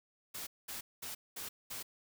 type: noise bursts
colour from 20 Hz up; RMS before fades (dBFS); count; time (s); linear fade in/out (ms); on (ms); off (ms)
white; -43; 5; 0.34-1.83; 10; 130; 210
effects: none